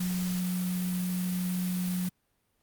sine tone in noise, 181.1 Hz, F#3, 37 cents flat, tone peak -28 dBFS, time 0-2.09 s, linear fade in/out 5 ms, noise white, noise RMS -40 dBFS, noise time 0-2.09 s, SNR +9 dB, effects pink hiss -74 dBFS RMS until 2.62 s + Opus 48 kbps

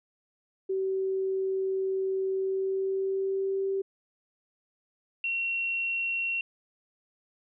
sine tone with pitch glide, 382.5 to 388.7 Hz, G4 to G4, -42 to -15 cents, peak -26 dBFS, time 0.69-3.82 s, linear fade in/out 10 ms, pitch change +27 cents, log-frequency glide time 2.32-3.7 s
sine tone, 2731 Hz, F7, 39 cents flat, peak -27 dBFS, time 5.24-6.41 s, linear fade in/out 2 ms
effects none

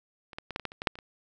clicks, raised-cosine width 0.3 ms, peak -28 / -20 / -21 / -14 / -24 / -16 / -29 / -18 / -6 / -29 / -27 dBFS, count 11, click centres 0.332 / 0.385 / 0.507 / 0.561 / 0.597 / 0.653 / 0.719 / 0.819 / 0.872 / 0.955 / 0.988 s, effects none

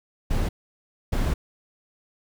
brown noise bursts at uneven times, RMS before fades -23 dBFS, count 2, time 0.3-0.49 / 1.12-1.34 s, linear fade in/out 10 ms, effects none

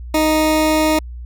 20% pulse tone, 311.1 Hz, D#4, in tune, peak -8 dBFS, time 0.14-0.99 s, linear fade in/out 5 ms, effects added 60 Hz sine -28 dBFS peak until 1.25 s

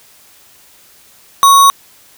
sine tone with sample-and-hold, 1108.7 Hz, C#6, in tune, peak -3 dBFS, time 1.43-1.7 s, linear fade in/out 0 ms, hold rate 4900 Hz, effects white hiss -45 dBFS RMS until 2.17 s

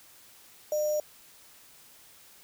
sine tone with sample-and-hold, 603 Hz, D5, 46 cents sharp, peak -25 dBFS, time 0.72-1 s, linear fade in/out 2 ms, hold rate 6300 Hz, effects white hiss -55 dBFS RMS until 2.43 s

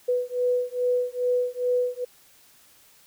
sine beating tone pair, 493.7 / 496.1 Hz, B4 / B4, -1 / +8 cents, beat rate 2.4 Hz, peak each -25 dBFS, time 0.08-2.05 s, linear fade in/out 10 ms, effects white hiss -56 dBFS RMS until 3.06 s

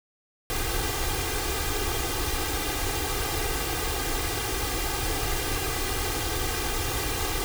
pink noise with comb filter, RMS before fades -28 dBFS, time 0.5-7.44 s, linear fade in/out 0 ms, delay 2.5 ms, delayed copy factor +1, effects none

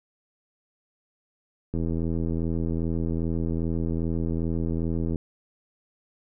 click train, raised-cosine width 3 ms, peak -16 dBFS, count 283, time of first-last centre 1.74-5.158 s, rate 82.5 Hz, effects none

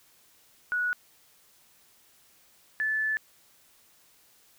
sine tone pair in turn, 1465 / 1742.2 Hz, F#6 / A6, -18 / -18 cents, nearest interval minor third, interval 300 cents, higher second, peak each -25 dBFS, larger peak neither, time 0.72-0.93 / 2.8-3.17 s, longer second, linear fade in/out 0 ms, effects white hiss -61 dBFS RMS until 4.58 s

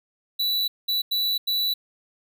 square tone bursts at uneven times, 3951 Hz, B7, in tune, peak -22 dBFS, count 4, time 0.39-0.68 / 0.88-1.02 / 1.11-1.38 / 1.47-1.74 s, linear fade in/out 10 ms, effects none

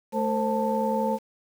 sine tone cluster, 218.3 / 456.7 / 528 / 884 Hz, A3 / A#4 / C5 / A5, -13 / -36 / +16 / +8 cents, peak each -27 / -31 / -27 / -27 dBFS, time 0.12-1.19 s, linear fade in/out 50 ms, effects tanh soft clip ceiling -12 dBFS + 8-bit

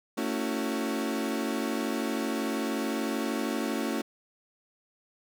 35% pulse chord, F# minor seventh, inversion first, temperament equal with one note detuned, 224.2 / 277.2 / 329.6 / 370 Hz, A3 / C#4 / E4 / F#4, +33 / 0 / 0 / 0 cents, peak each -31 / -31 / -34 / -35 dBFS, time 0.17-4.02 s, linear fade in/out 10 ms, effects none

